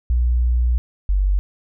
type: tone pair in turn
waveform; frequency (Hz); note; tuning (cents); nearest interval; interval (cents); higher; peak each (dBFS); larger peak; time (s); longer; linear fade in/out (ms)
sine; 60.4 / 48.18; B1 / G1; -38 / -29; major third; 391; first; -14; neither; 0.1-0.78 / 1.09-1.39; first; 0
effects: none